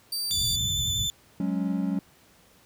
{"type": "tone", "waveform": "sawtooth", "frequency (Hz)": 4651, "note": "D8", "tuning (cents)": -18, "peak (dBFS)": -25, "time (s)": [0.12, 0.56], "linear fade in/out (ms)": 5}
{"type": "low-pass noise", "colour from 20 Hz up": "white", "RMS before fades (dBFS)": -31, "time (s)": [0.3, 1.1], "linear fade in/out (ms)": 50, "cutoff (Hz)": 130, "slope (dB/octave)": 24}
{"type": "tone with vibrato", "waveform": "30% pulse", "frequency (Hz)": 3520, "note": "A7", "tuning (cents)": 0, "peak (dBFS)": -23, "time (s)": [0.31, 1.1], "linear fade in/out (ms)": 0, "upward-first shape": "triangle", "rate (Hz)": 11, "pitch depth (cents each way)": 20}
{"type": "chord", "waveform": "triangle", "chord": "F# suspended second", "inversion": "none", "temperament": "equal", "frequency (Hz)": [185, 207.7, 277.2], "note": ["F#3", "G#3", "C#4"], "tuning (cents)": [0, 0, 0], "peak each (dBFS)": [-26, -28, -28], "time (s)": [1.4, 1.99], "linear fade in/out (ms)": 2}
{"effects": ["pink hiss -58 dBFS RMS until 2.65 s", "high-pass 60 Hz 12 dB/octave"]}